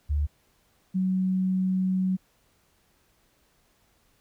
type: tone pair in turn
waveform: sine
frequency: 73.42 / 186.83 Hz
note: D2 / F#3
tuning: 0 / +17 cents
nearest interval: octave + major third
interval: 1617 cents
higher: second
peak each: -22 dBFS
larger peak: neither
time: 0.09-0.27 / 0.94-2.17 s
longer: second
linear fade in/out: 20 ms
effects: pink hiss -66 dBFS RMS until 4.2 s